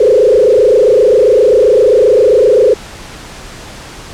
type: tone with frequency modulation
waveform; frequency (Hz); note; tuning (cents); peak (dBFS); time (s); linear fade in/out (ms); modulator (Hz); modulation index
sine; 466.2; A#4; 0; -4; 0-2.74; 5; 27.6; 2.4
effects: pink hiss -30 dBFS RMS until 4.13 s + low-pass 8000 Hz 12 dB/octave